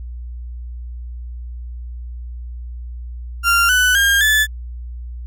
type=tone with pitch steps; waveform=35% pulse; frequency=1387 / 1495.2 / 1611.8 / 1737.4 Hz; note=F6 / F#6 / G6 / A6; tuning=-12 / +18 / +48 / -22 cents; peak=-10 dBFS; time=3.43-4.47 s; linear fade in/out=50 ms; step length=260 ms; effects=added 60 Hz sine -27 dBFS peak until 5.26 s